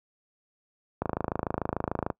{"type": "click train", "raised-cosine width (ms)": 1, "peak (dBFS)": -13, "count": 30, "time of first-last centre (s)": [1.02, 2.102], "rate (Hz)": 26.8, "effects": ["noise-tail reverb RT60 0.1 s tail -25 dB re dry", "high-pass 60 Hz 12 dB/octave"]}